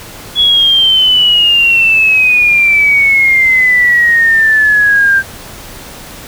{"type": "exponential sweep", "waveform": "sine", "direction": "down", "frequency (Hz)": [3388, 1574], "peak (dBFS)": -5, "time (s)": [0.35, 5.23], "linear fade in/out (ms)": 50, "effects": ["pink hiss -30 dBFS RMS until 6.27 s"]}